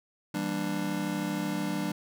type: chord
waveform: square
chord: E half-diminished seventh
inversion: none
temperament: just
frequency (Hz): 164.81 / 197.78 / 237.3 / 296.7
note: E3 / G3 / Bb3 / D4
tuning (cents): 0 / +16 / +31 / +18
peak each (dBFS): -37 / -34 / -40 / -34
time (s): 0.34-1.92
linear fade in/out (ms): 5
effects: none